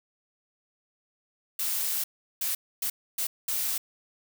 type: noise bursts at uneven times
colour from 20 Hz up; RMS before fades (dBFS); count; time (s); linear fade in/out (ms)
blue; -29; 5; 1.59-2.04 / 2.41-2.55 / 2.82-2.9 / 3.18-3.27 / 3.48-3.78; 5
effects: none